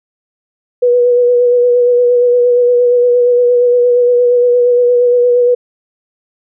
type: tone with vibrato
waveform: sine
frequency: 488 Hz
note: B4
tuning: 21 cents flat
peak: -6 dBFS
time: 0.82-5.55 s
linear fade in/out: 10 ms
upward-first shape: sine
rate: 8.6 Hz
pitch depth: 21 cents each way
effects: none